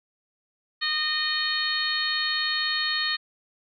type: harmonic tone with a mistuned harmonic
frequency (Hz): 614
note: D#5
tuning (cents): -23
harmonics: 2 / 3 / 4 / 5 / 6 / 7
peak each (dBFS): -35 / -28 / -37 / -33 / -31 / -28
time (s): 0.81-3.17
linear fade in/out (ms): 20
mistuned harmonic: 6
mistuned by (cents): +17
effects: none